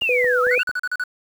sine linear two-way sweep, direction down then up, 2874 to 1242 to 2874 Hz, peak -18 dBFS, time 0.01-0.63 s, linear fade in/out 10 ms, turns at 0.42 s
click train, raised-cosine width 1 ms, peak -21 dBFS, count 4, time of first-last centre 0.02-0.693 s, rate 4.46 Hz
sine tone, 495.2 Hz, B4, 5 cents sharp, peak -18 dBFS, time 0.09-0.58 s, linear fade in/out 2 ms
triangle tone bursts, 1480 Hz, F#6, in tune, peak -19 dBFS, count 7, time 0.51-1.038 s, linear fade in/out 2 ms, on 42 ms, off 39 ms
effects 7-bit

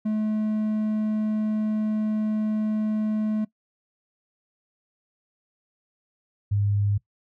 triangle / sine tone pair in turn, 214.9 / 101.89 Hz, A3 / G#2, -41 / -33 cents, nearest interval octave + minor second, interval 1292 cents, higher first, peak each -20 dBFS, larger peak neither, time 0.05-3.45 / 6.51-6.98 s, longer first, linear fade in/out 10 ms, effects noise-tail reverb RT60 0.1 s tail -20 dB re dry

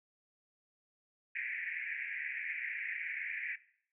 white band-pass noise, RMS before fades -40 dBFS, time 1.35-3.56 s, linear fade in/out 5 ms, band 1700 to 2400 Hz, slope 96 dB/octave, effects noise-tail reverb RT60 0.6 s tail -18 dB re dry

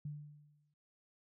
sine tone with exponential decay, 147.9 Hz, D3, 13 cents sharp, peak -38 dBFS, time 0.05-0.74 s, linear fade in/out 5 ms, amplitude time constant 150 ms, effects none

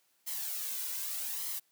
blue noise with flanger, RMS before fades -37 dBFS, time 0.26-1.6 s, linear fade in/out 20 ms, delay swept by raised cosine 0.96 to 2.06 ms, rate 0.83 Hz, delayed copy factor +0.55, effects white hiss -72 dBFS RMS until 1.71 s + high-pass 150 Hz 12 dB/octave

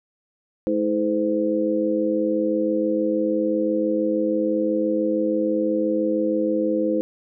harmonic tone with a mistuned harmonic, 106.9 Hz, A2, 49 cents flat, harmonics 2 / 3 / 4 / 5, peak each -27 / -22 / -30 / -23 dBFS, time 0.67-7.01 s, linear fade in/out 0 ms, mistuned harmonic 5, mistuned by -69 cents, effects none

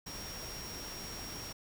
sine tone in noise, 5588 Hz, F8, in tune, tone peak -45 dBFS, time 0.06-1.53 s, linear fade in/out 10 ms, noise pink, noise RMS -45 dBFS, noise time 0.06-1.53 s, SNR -3 dB, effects none

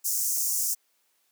pink high-pass noise, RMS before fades -27 dBFS, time 0.04-0.75 s, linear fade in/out 20 ms, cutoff 5800 Hz, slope 48 dB/octave, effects white hiss -70 dBFS RMS until 1.31 s + high-pass 300 Hz 12 dB/octave

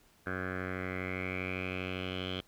10% pulse tone with low-pass filter sweep, 92.5 Hz, F#2, in tune, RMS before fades -37 dBFS, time 0.26-2.41 s, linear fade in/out 10 ms, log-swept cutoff 1600 to 3200 Hz, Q 7.3, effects pink hiss -65 dBFS RMS until 2.47 s

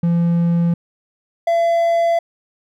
triangle tone pair in turn, 170.5 / 675.7 Hz, F3 / E5, -41 / +43 cents, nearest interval 2 octaves, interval 2384 cents, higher second, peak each -11 dBFS, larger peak neither, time 0.03-0.74 / 1.47-2.19 s, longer second, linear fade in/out 5 ms, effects none

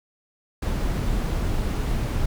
brown noise, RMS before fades -24 dBFS, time 0.62-2.26 s, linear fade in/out 5 ms, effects none

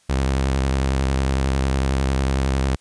sawtooth tone with vibrato, 66.8 Hz, C2, 36 cents sharp, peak -14 dBFS, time 0.09-2.76 s, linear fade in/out 10 ms, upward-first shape square, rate 11 Hz, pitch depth 40 cents each way, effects white hiss -58 dBFS RMS until 2.8 s + resampled to 22050 Hz

